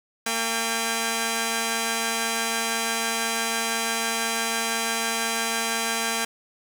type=tone pair together; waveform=5% pulse; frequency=228 / 801 Hz; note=A#3 / G5; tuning=-38 / +37 cents; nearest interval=octave + minor seventh; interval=2175 cents; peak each=-15 dBFS; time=0.26-6.25 s; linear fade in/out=5 ms; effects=8-bit